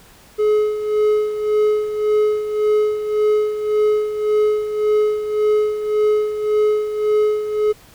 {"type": "tone with tremolo", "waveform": "triangle", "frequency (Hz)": 424.2, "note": "G#4", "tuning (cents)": 37, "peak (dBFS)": -10, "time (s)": [0.38, 7.73], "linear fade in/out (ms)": 20, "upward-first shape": "sine", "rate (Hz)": 1.8, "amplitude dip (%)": 65, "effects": ["pink hiss -47 dBFS RMS until 7.94 s"]}